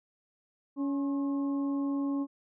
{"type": "harmonic tone with a mistuned harmonic", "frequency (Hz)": 279.8, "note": "C#4", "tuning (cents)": 16, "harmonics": [1, 2, 3, 4], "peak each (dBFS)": [-28, -44, -49, -45], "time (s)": [0.76, 2.27], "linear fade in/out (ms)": 50, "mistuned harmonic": 4, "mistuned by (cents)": -65, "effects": []}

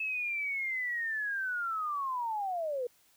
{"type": "linear sweep", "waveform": "sine", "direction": "down", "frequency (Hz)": [2613, 472], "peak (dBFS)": -31, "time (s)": [0, 2.87], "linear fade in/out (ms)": 5, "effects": ["white hiss -66 dBFS RMS until 3.16 s"]}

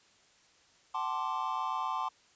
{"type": "chord", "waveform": "triangle", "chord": "D dominant seventh", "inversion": "first", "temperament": "equal with one note detuned", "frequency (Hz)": [758.2, 880, 1046.5, 1174.7], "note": ["F#5", "A5", "C6", "D6"], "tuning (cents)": [42, 0, 0, 0], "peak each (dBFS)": [-38, -35, -33, -36], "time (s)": [0.94, 2.09], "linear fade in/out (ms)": 10, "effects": ["white hiss -64 dBFS RMS until 2.35 s", "resampled to 16000 Hz"]}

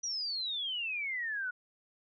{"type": "exponential sweep", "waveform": "sine", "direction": "down", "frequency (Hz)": [5880, 1443], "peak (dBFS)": -33, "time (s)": [0.03, 1.51], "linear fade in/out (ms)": 10, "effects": []}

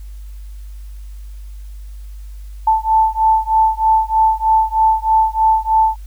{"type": "beating tone pair", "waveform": "sine", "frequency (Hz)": [880, 883.2], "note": ["A5", "A5"], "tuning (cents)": [0, 6], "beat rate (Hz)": 3.2, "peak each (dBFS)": -14, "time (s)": [2.67, 5.96], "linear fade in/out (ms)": 5, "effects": ["added 50 Hz sine -29 dBFS peak until 6.06 s", "white hiss -53 dBFS RMS until 6.06 s"]}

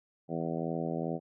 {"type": "harmonic tone", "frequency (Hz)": 82.41, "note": "E2", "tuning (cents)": 0, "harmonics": [2, 3, 4, 5, 6, 7, 8, 9], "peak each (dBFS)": [-36, -38, -39, -40, -41, -41, -42, -43], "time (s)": [0.28, 1.2], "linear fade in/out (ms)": 50, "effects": []}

